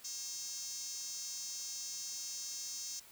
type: tone with high-pass filter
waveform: 5% pulse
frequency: 540 Hz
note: C#5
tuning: 45 cents flat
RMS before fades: -43 dBFS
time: 0.04-3 s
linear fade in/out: 10 ms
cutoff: 6000 Hz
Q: 3.3
effects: white hiss -58 dBFS RMS until 3.11 s